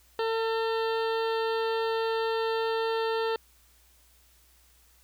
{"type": "harmonic tone", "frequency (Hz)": 450.3, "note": "A4", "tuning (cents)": 40, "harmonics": [1, 2, 3, 4, 6, 7, 8, 9, 10], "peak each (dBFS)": [-27, -33, -37, -39, -43, -44, -45, -46, -47], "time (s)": [0.19, 3.36], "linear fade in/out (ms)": 2, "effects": ["added 60 Hz sine -62 dBFS peak until 5.03 s", "white hiss -62 dBFS RMS until 5.03 s"]}